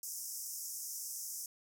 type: band-pass noise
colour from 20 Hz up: pink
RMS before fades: -43 dBFS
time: 0.03-1.46 s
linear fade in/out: 2 ms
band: 5300 to 16000 Hz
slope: 96 dB/octave
effects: none